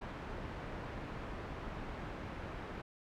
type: low-pass noise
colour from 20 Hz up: pink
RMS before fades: -44 dBFS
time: 0.01-2.82 s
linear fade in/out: 10 ms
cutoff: 1800 Hz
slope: 12 dB/octave
effects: none